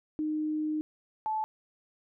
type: tone pair in turn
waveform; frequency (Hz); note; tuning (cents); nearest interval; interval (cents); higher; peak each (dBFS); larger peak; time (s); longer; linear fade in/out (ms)
sine; 307.2 / 868.9; D#4 / A5; -22 / -22; octave + tritone; 1800; second; -28; neither; 0.19-0.81 / 1.26-1.44; first; 0
effects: none